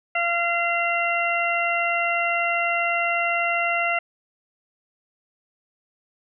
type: harmonic tone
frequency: 687 Hz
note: F5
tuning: 29 cents flat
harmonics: 1 / 2 / 3 / 4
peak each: -25 / -27 / -25 / -26 dBFS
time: 0.15-3.99 s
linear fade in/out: 5 ms
effects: none